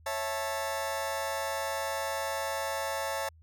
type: chord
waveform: sawtooth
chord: A major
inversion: first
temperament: just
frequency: 550 / 660 / 880 Hz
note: C#5 / E5 / A5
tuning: -14 / +2 / 0 cents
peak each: -31 / -33 / -31 dBFS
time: 0.06-3.29 s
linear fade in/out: 5 ms
effects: added 80 Hz sine -54 dBFS peak until 3.42 s